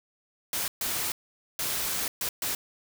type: noise bursts at uneven times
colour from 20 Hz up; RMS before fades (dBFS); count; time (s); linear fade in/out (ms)
white; -30; 5; 0.53-0.68 / 0.81-1.12 / 1.59-2.08 / 2.21-2.29 / 2.42-2.55; 2
effects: none